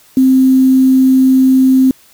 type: tone with quantisation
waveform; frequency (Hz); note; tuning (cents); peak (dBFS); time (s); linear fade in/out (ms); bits
sine; 261.6; C4; 0; -5; 0.17-1.91; 2; 5
effects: white hiss -46 dBFS RMS until 2.13 s